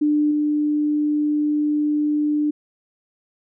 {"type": "tone with level steps", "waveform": "sine", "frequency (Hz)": 298.2, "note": "D4", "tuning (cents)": 27, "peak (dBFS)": [-15, -17], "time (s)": [0.01, 2.51], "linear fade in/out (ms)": 10, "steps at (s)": 0.31, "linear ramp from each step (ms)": 2, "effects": []}